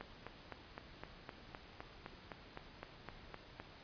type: click train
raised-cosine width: 0.5 ms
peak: -30 dBFS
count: 15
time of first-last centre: 0.01-3.6 s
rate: 3.9 Hz
effects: pink hiss -57 dBFS RMS until 3.83 s + resampled to 11025 Hz